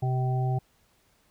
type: harmonic tone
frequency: 128.3 Hz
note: C3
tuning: 34 cents flat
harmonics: 1 / 3 / 5 / 6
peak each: -24 / -37 / -41 / -34 dBFS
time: 0.02-0.59 s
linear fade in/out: 10 ms
effects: pink hiss -66 dBFS RMS until 1.3 s